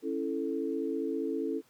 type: chord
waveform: sine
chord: A major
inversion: first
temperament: just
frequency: 275 / 330 / 440 Hz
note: C#4 / E4 / A4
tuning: -14 / +2 / 0 cents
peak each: -34 dBFS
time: 0.02-1.62 s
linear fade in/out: 50 ms
effects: pink hiss -65 dBFS RMS until 1.69 s + high-pass 150 Hz 12 dB/octave